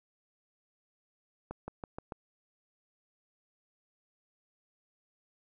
accelerating click train, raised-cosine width 1 ms, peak -25 dBFS, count 5, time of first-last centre 1.51-2.122 s, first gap 170 ms, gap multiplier 0.93, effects none

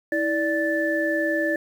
sine tone cluster, 324 / 585 / 1754 Hz, E4 / D5 / A6, -30 / -7 / -6 cents, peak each -25 dBFS, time 0.12-1.56 s, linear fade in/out 2 ms, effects 8-bit

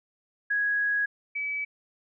sine tone pair in turn, 1661.2 / 2291 Hz, G#6 / D7, 0 / -44 cents, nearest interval tritone, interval 556 cents, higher second, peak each -23 / -28 dBFS, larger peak first, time 0.5-1.06 / 1.35-1.65 s, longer first, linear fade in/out 10 ms, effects none

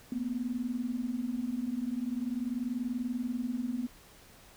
sine tone pair together, 231.8 / 252.2 Hz, A#3 / B3, -10 / +36 cents, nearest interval minor second, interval 146 cents, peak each -35 / -33 dBFS, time 0.12-3.87 s, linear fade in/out 2 ms, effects pink hiss -56 dBFS RMS until 4.56 s

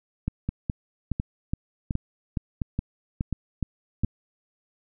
two click trains, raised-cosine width 5 ms, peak -13 / -14 dBFS, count 10 / 6, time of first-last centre 0.28-4.046 / 0.49-4.036 s, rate 2.39 / 1.41 Hz, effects none

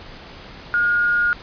sine tone with amplitude modulation, 1430 Hz, F6, 41 cents sharp, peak -14 dBFS, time 0.74-1.33 s, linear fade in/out 0 ms, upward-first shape sine, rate 211 Hz, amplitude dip 25%, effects pink hiss -39 dBFS RMS until 1.42 s + resampled to 11025 Hz

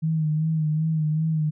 sine tone with vibrato, 156.6 Hz, D#3, 11 cents sharp, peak -20 dBFS, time 0.02-1.51 s, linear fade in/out 20 ms, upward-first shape sine, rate 2.6 Hz, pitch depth 44 cents each way, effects none

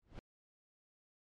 brown noise with exponential growth, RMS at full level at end -42 dBFS, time 0.02-0.19 s, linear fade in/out 0 ms, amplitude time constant 36 ms, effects low-pass 5000 Hz 12 dB/octave + MP3 96 kbps

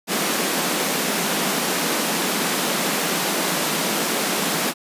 pink high-pass noise, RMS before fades -22 dBFS, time 0.07-4.74 s, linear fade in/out 50 ms, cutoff 170 Hz, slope 48 dB/octave, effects resampled to 32000 Hz

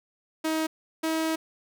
sawtooth tone pair in turn, 317 / 320.5 Hz, D#4 / E4, +32 / -49 cents, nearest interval unison, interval 19 cents, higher second, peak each -21 dBFS, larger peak neither, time 0.44-0.67 / 1.03-1.36 s, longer second, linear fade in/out 10 ms, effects none

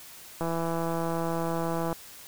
click train, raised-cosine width 1 ms, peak -17 dBFS, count 253, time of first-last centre 0.41-1.928 s, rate 166 Hz, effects white hiss -47 dBFS RMS until 2.27 s

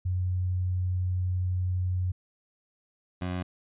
sine / 20% pulse tone pair in turn, 91.2 / 90.2 Hz, F#2 / F#2, -24 / -44 cents, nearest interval unison, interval 20 cents, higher first, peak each -25 dBFS, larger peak neither, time 0.05-2.12 / 3.21-3.43 s, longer first, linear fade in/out 10 ms, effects resampled to 8000 Hz

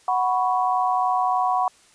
sine chord, F# suspended fourth, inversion none, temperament just, 740 / 986.7 / 1110 Hz, F#5 / B5 / C#6, 0 / -2 / +2 cents, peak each -21 / -24 / -25 dBFS, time 0.08-1.68 s, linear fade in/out 2 ms, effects white hiss -55 dBFS RMS until 1.94 s + resampled to 22050 Hz

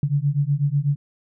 sine beating tone pair, 139.3 / 147.4 Hz, C#3 / D3, +9 / +7 cents, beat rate 8.1 Hz, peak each -21 dBFS, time 0.03-0.96 s, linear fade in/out 2 ms, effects none

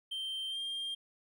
triangle tone with pitch glide, 3136 to 3200 Hz, G7 to G7, 0 to +35 cents, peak -34 dBFS, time 0.11-0.95 s, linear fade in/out 10 ms, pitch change +35 cents, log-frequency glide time 0.49-0.58 s, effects none

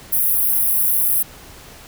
white high-pass noise, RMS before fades -17 dBFS, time 0.12-1.23 s, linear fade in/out 10 ms, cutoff 10000 Hz, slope 96 dB/octave, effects pink hiss -41 dBFS RMS until 1.87 s

